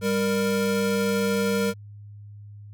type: tone pair together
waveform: square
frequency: 197.95 / 466.2 Hz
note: G3 / A#4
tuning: +17 / 0 cents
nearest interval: octave + minor third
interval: 1483 cents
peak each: -25 dBFS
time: 0.01-1.74 s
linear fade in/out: 50 ms
effects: added 103 Hz sine -40 dBFS peak until 2.73 s